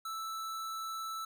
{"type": "tone", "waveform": "square", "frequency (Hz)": 1318.5, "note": "E6", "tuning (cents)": 0, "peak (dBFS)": -38, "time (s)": [0.05, 1.25], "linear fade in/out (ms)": 5, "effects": []}